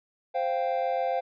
triangle chord, C suspended fourth, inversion none, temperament just, 523.3 / 697.7 / 784.9 Hz, C5 / F5 / G5, 0 / -2 / +2 cents, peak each -27 / -27 / -29 dBFS, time 0.34-1.21 s, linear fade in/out 20 ms, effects resampled to 11025 Hz

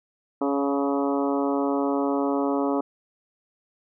harmonic tone with a mistuned harmonic, 140 Hz, C#3, 18 cents sharp, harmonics 2 / 3 / 4 / 5 / 6 / 7 / 8 / 9, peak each -24 / -28 / -30 / -32 / -34 / -35 / -36 / -37 dBFS, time 0.41-2.81 s, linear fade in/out 5 ms, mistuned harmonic 6, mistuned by +16 cents, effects none

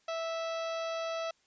harmonic tone, 657 Hz, E5, 6 cents flat, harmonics 1 / 2 / 3 / 4 / 5 / 6 / 7 / 8 / 9, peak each -34 / -40 / -49 / -46 / -49 / -50 / -53 / -55 / -54 dBFS, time 0.08-1.31 s, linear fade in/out 5 ms, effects white hiss -70 dBFS RMS until 1.46 s + resampled to 16000 Hz

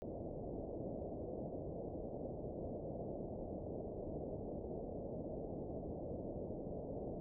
white low-pass noise, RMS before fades -45 dBFS, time 0.02-7.2 s, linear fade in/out 0 ms, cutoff 650 Hz, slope 48 dB/octave, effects none

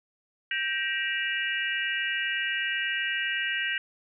sine tone cluster, 1570 / 1898 / 2359 / 2671 / 2879 Hz, G6 / A#6 / D7 / E7 / F#7, +2 / +31 / +7 / +22 / -48 cents, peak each -31 / -31 / -36 / -37 / -33 dBFS, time 0.51-3.78 s, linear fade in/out 2 ms, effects none

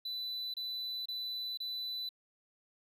triangle tone bursts, 3990 Hz, B7, 17 cents sharp, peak -35 dBFS, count 4, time 0.05-2.091 s, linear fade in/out 5 ms, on 490 ms, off 27 ms, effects none

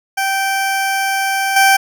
20% pulse tone with level steps, 779 Hz, G5, 11 cents flat, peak -10 / -3 dBFS, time 0.17-1.77 s, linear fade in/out 10 ms, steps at 1.56 s, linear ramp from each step 5 ms, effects none

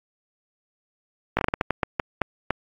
slowing click train, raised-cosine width 0.5 ms, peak -6 dBFS, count 12, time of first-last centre 1.37-2.506 s, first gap 18 ms, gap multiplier 1.32, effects AAC 48 kbps

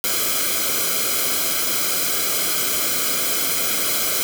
white noise with comb filter, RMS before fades -21 dBFS, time 0.04-4.23 s, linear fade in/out 0 ms, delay 1.1 ms, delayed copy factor -0.85, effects none

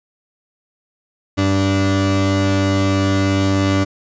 35% pulse tone pair together, 97.1 / 291 Hz, G2 / D4, -16 / -16 cents, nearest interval octave + perfect fifth, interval 1900 cents, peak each -15 dBFS, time 1.37-3.85 s, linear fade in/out 20 ms, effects resampled to 16000 Hz

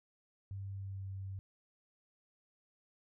sine tone with pitch glide, 98 to 96.48 Hz, G2 to G2, 0 to -27 cents, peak -40 dBFS, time 0.51-1.39 s, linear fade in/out 0 ms, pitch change -27 cents, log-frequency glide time 0.72-1.07 s, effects none

